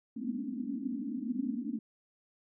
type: band-pass noise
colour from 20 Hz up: white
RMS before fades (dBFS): -36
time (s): 0.16-1.79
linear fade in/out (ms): 5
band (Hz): 210 to 290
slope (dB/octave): 96
effects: none